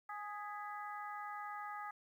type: harmonic tone with a mistuned harmonic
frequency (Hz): 415.3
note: G#4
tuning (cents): 0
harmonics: 2 / 3 / 4 / 5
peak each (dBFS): -46 / -46 / -52 / -54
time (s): 0.09-1.91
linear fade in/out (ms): 5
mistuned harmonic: 5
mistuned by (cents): -73
effects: 12-bit